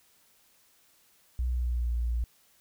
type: tone with pitch glide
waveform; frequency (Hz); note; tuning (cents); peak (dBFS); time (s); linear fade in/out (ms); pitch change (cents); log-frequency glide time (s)
sine; 61.74 to 58.88; B1 to A#1; 0 to +18; -26; 1.39-2.24; 0; -82; 1.5-1.94
effects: white hiss -64 dBFS RMS until 2.6 s